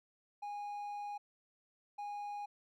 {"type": "tone bursts at uneven times", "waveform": "triangle", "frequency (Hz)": 822, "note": "G#5", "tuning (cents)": -18, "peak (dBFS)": -38, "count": 2, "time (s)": [[0.42, 1.18], [1.98, 2.46]], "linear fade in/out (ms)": 10, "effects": []}